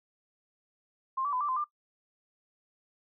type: tone with pitch steps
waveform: sine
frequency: 1057 / 1152 / 1008 / 1172 / 1033 / 1193 Hz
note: C6 / D6 / B5 / D6 / C6 / D6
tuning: +17 / -34 / +35 / -4 / -22 / +27 cents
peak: -28 dBFS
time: 1.17-1.644 s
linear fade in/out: 10 ms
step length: 79 ms
effects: noise-tail reverb RT60 0.1 s tail -22 dB re dry